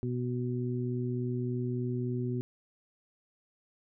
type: harmonic tone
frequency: 123.47 Hz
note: B2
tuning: in tune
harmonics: 1 / 2 / 3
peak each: -32 / -35 / -37 dBFS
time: 0.03-2.41 s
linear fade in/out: 0 ms
effects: none